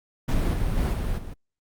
brown noise with level steps, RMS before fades -22 / -25 / -22 / -26 / -36 dBFS, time 0.28-1.34 s, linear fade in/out 10 ms, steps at 0.53 / 0.76 / 0.92 / 1.17 s, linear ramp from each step 20 ms, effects Opus 48 kbps

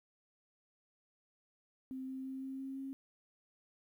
sine tone with pitch steps, 261.6 / 263.3 / 264.9 / 266.6 / 268.3 / 270 Hz, C4 / C4 / C4 / C4 / C4 / C#4, 0 / +11 / +22 / +33 / +44 / -45 cents, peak -40 dBFS, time 1.91-2.93 s, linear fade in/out 0 ms, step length 170 ms, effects 12-bit

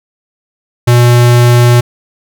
square tone, 121 Hz, B2, 35 cents flat, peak -4 dBFS, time 0.87-1.81 s, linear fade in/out 10 ms, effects none

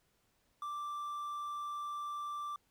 triangle tone with quantisation, 1174.7 Hz, D6, in tune, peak -36 dBFS, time 0.62-2.56 s, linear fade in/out 2 ms, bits 11, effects pink hiss -75 dBFS RMS until 2.7 s

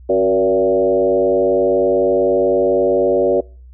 sine tone with frequency modulation, 472.1 Hz, A#4, 22 cents sharp, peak -11 dBFS, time 0.09-3.41 s, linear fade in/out 10 ms, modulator 100 Hz, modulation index 1.5, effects noise-tail reverb RT60 0.4 s tail -26 dB re dry + added 62 Hz sine -37 dBFS peak until 3.73 s

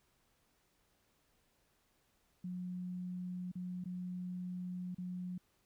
sine tone with dropouts, 180.5 Hz, F#3, 43 cents flat, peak -39 dBFS, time 2.44-5.38 s, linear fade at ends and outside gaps 5 ms, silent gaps 3.517-3.554 / 3.841-3.856 / 4.947-4.982 s, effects pink hiss -75 dBFS RMS until 5.65 s

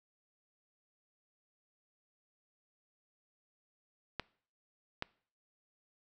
clicks, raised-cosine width 0.3 ms, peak -19 dBFS, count 2, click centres 4.197 / 5.024 s, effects noise-tail reverb RT60 0.5 s tail -23 dB re dry

